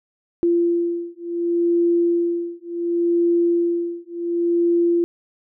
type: beating tone pair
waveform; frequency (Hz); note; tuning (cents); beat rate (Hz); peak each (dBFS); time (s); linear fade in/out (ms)
sine; 342.7 / 343.39; F4 / F4; -33 / -29; 0.69; -20; 0.43-5.04; 0
effects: none